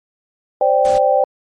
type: chord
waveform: sine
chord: C suspended second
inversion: none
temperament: equal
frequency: 523.3 / 587.3 / 784 Hz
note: C5 / D5 / G5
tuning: 0 / 0 / 0 cents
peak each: -15 dBFS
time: 0.61-1.24 s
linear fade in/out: 2 ms
type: noise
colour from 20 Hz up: pink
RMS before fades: -31 dBFS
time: 0.85-0.98 s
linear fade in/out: 0 ms
effects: MP3 48 kbps